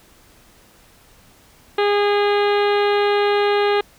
harmonic tone, 409.5 Hz, G#4, 24 cents flat, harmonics 1 / 2 / 3 / 4 / 5 / 6 / 7 / 8 / 9 / 10, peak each -16 / -22 / -26 / -28 / -30 / -32 / -33 / -34 / -35 / -36 dBFS, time 1.78-3.81 s, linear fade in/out 5 ms, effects pink hiss -51 dBFS RMS until 3.98 s

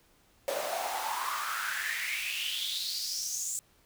pink noise with high-pass filter sweep, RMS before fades -34 dBFS, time 0.48-3.59 s, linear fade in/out 0 ms, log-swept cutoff 540 to 7700 Hz, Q 6.6, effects pink hiss -65 dBFS RMS until 3.85 s

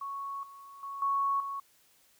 sine tone with level steps, 1108.7 Hz, C#6, in tune, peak -35 / -47 / -37 / -26 / -34 dBFS, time 0.01-1.6 s, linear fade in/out 5 ms, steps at 0.43 / 0.83 / 1.02 / 1.4 s, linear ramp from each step 2 ms, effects white hiss -65 dBFS RMS until 2.19 s

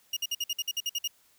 30% pulse tone bursts, 2852 Hz, F7, 36 cents sharp, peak -25 dBFS, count 11, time 0.13-1.077 s, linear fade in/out 5 ms, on 37 ms, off 54 ms, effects white hiss -64 dBFS RMS until 1.38 s

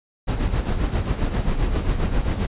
brown noise with tremolo, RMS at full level -19 dBFS, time 0.27-2.47 s, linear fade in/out 20 ms, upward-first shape sine, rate 7.5 Hz, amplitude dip 60%, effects resampled to 8000 Hz

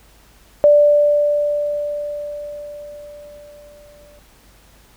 sine tone with exponential decay, 587.3 Hz, D5, in tune, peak -6 dBFS, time 0.64-4.19 s, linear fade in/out 0 ms, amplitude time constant 770 ms, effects added 50 Hz sine -51 dBFS peak until 4.96 s + pink hiss -51 dBFS RMS until 4.96 s

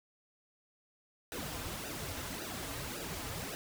pink noise with flanger, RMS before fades -41 dBFS, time 1.32-3.55 s, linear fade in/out 0 ms, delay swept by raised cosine 0.91 to 5.51 ms, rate 1.8 Hz, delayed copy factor -0.85, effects none

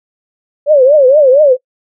sine tone with vibrato, 557 Hz, C#5, 8 cents sharp, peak -3 dBFS, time 0.66-1.57 s, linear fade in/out 50 ms, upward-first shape triangle, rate 4.3 Hz, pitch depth 210 cents each way, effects noise-tail reverb RT60 0.1 s tail -22 dB re dry

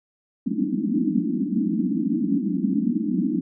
pink band-pass noise, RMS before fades -23 dBFS, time 0.46-3.41 s, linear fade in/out 5 ms, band 180 to 320 Hz, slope 96 dB/octave, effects none

